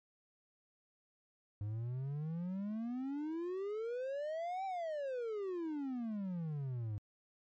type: exponential two-way sweep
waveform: triangle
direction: up then down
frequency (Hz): 101.2 to 784 to 101.2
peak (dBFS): -35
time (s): 1.61-6.98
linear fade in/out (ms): 0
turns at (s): 4.65
effects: MP3 32 kbps